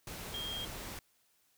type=tone in noise; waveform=sine; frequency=3224 Hz; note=G7; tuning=48 cents sharp; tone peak=-38 dBFS; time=0.34-0.65 s; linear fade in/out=2 ms; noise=pink; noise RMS=-44 dBFS; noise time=0.07-0.99 s; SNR=+3 dB; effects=white hiss -72 dBFS RMS until 1.57 s